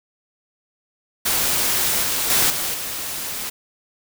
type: noise with level steps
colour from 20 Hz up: white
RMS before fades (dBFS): -20 / -22 / -17 / -24 / -28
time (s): 1.25-3.5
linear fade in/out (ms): 10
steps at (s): 2.03 / 2.3 / 2.5 / 2.74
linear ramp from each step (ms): 2
effects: none